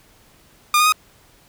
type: tone with pitch steps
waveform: sawtooth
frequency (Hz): 1211 / 1231.5 / 1252.3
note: D#6 / D#6 / D#6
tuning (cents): -47 / -18 / +11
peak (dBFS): -9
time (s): 0.74-0.923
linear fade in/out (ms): 2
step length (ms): 61
effects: pink hiss -53 dBFS RMS until 1.48 s